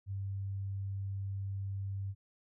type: tone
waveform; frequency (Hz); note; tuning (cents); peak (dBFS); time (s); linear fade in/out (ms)
sine; 98; G2; 0; -35; 0.06-2.15; 50
effects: none